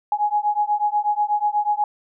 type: beating tone pair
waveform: sine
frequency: 830.6 / 838.8 Hz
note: G#5 / G#5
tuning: 0 / +17 cents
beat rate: 8.2 Hz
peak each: -21 dBFS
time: 0.12-1.84 s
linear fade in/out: 2 ms
effects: none